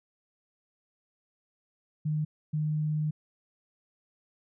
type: tone bursts at uneven times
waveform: sine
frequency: 152.8 Hz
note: D#3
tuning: 31 cents flat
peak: -26 dBFS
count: 2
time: 2.05-2.25 / 2.53-3.11 s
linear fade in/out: 10 ms
effects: none